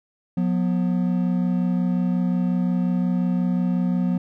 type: tone pair together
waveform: triangle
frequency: 179.8 / 245.4 Hz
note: F#3 / B3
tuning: -49 / -11 cents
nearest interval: perfect fourth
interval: 538 cents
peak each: -18 / -23 dBFS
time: 0.37-4.18 s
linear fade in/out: 5 ms
effects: none